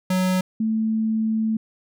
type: tone pair in turn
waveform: square / sine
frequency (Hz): 185 / 220.5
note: F#3 / A3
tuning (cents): 0 / +4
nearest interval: minor third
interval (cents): 304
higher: second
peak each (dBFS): -19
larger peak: neither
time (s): 0.1-0.41 / 0.6-1.57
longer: second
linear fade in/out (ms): 5
effects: none